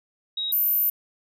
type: tone pair in turn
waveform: sine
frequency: 3804 / 13556 Hz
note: A#7 / G#9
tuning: +34 / +34 cents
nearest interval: octave + minor seventh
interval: 2200 cents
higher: second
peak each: -25 / -19 dBFS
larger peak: second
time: 0.37-0.52 / 0.52-0.9 s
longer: second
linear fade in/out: 5 ms
effects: none